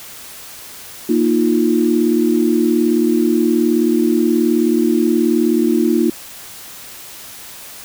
sine chord, Bb suspended fourth, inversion none, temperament just, 233.1 / 310.8 / 349.6 Hz, Bb3 / Eb4 / F4, 0 / -2 / +2 cents, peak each -16 dBFS, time 1.09-6.1 s, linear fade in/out 5 ms, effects white hiss -35 dBFS RMS until 7.84 s

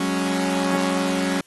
sawtooth chord, F# suspended second, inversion none, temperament equal, 185 / 207.7 / 277.2 Hz, F#3 / G#3 / C#4, 0 / 0 / 0 cents, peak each -21 / -25 / -19 dBFS, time 0-1.41 s, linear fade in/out 5 ms, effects white hiss -57 dBFS RMS until 1.46 s + AAC 32 kbps

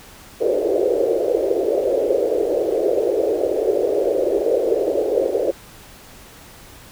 white band-pass noise, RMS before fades -19 dBFS, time 0.4-5.52 s, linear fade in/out 20 ms, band 360 to 560 Hz, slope 48 dB/octave, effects pink hiss -43 dBFS RMS until 6.91 s

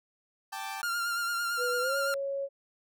sawtooth chord, G suspended second, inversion none, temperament equal, 784 / 880 / 1174.7 Hz, G5 / A5 / D6, 0 / 0 / 0 cents, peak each -35 / -36 / -39 dBFS, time 0.52-0.82 s, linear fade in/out 10 ms
45% pulse tone with vibrato, 1396.9 Hz, F6, in tune, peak -29 dBFS, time 0.83-2.14 s, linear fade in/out 0 ms, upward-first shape sine, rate 8.9 Hz, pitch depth 30 cents each way
sine tone with pitch glide, 492.5 to 552.8 Hz, B4 to C#5, -5 to -5 cents, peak -30 dBFS, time 1.57-2.49 s, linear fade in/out 50 ms, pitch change +200 cents, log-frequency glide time 1.8-1.94 s
effects none

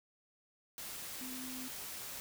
sine tone in noise, 255.9 Hz, C4, 38 cents flat, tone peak -45 dBFS, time 1.21-1.68 s, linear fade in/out 0 ms, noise white, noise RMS -45 dBFS, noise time 0.78-2.2 s, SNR -3 dB, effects none

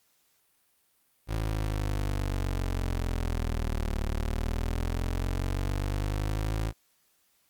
25% pulse linear two-way sweep, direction down then up, 55 to 36.71 to 55 Hz, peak -24 dBFS, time 1.27-6.73 s, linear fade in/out 50 ms, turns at 4.04 s, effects white hiss -69 dBFS RMS until 7.49 s + Opus 48 kbps

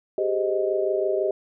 sine chord, Ab major seventh, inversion third, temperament just, 389.3 / 415.3 / 519.1 / 623 Hz, G4 / Ab4 / C5 / Eb5, -12 / 0 / -14 / +2 cents, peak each -24 / -30 / -30 / -25 dBFS, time 0.18-1.31 s, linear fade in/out 2 ms, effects none

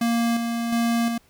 square tone with tremolo, 233.1 Hz, A#3, in tune, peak -20 dBFS, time 0.01-1.18 s, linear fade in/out 5 ms, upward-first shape square, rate 1.4 Hz, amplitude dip 40%, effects pink hiss -59 dBFS RMS until 1.29 s

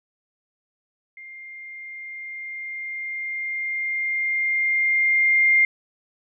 sine tone with level ramp, 2110 Hz, C7, 14 cents sharp, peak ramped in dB -38 to -13 dBFS, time 1.17-5.65 s, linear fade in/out 2 ms, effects none

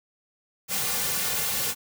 white noise with comb filter, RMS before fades -27 dBFS, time 0.68-1.75 s, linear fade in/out 50 ms, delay 3.1 ms, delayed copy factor -0.85, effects none

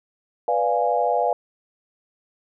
sine chord, B diminished seventh, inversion none, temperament equal, 493.9 / 587.3 / 698.5 / 830.6 Hz, B4 / D5 / F5 / Ab5, 0 / 0 / 0 / 0 cents, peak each -24 / -25 / -22 / -24 dBFS, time 0.48-1.33 s, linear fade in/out 2 ms, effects none

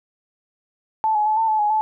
sine tone with pitch steps, 876 / 843 / 862 / 895 / 866 / 836 / 867 Hz, A5 / G#5 / A5 / A5 / A5 / G#5 / A5, -8 / +26 / -36 / +29 / -28 / +11 / -26 cents, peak -16 dBFS, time 1.04-1.81 s, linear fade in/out 0 ms, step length 110 ms, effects none

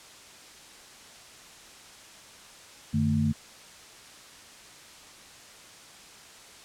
sine tone cluster, 94.1 / 151.5 / 222.3 Hz, F#2 / D#3 / A3, +30 / -46 / +18 cents, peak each -29 / -27 / -25 dBFS, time 2.93-3.33 s, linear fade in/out 20 ms, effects white hiss -49 dBFS RMS until 6.64 s + low-pass 8000 Hz 12 dB/octave

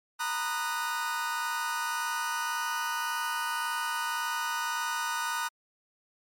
40% pulse chord, B major seventh, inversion third, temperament just, 926 / 987.8 / 1234.7 / 1481.6 Hz, A#5 / B5 / D#6 / F#6, -12 / 0 / -14 / +2 cents, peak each -34 / -38 / -34 / -33 dBFS, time 0.19-5.49 s, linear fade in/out 20 ms, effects MP3 64 kbps

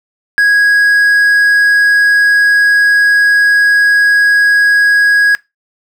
triangle tone, 1655 Hz, G#6, 6 cents flat, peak -4 dBFS, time 0.38-5.35 s, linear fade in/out 0 ms, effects noise-tail reverb RT60 0.2 s tail -20 dB re dry

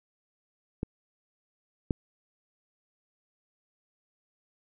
clicks, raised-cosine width 3 ms, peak -17 / -13 dBFS, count 2, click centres 0.831 / 1.908 s, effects none

